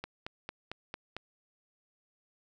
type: click train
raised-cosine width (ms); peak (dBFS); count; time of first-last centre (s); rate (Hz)
0.3; -22; 6; 0.04-1.166; 4.44
effects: none